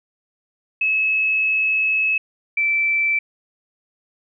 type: tone pair in turn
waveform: sine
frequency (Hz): 2585 / 2329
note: E7 / D7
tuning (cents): -34 / -15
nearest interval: major second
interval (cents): 181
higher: first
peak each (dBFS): -16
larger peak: neither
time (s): 0.81-2.18 / 2.57-3.19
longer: first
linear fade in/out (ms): 5
effects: none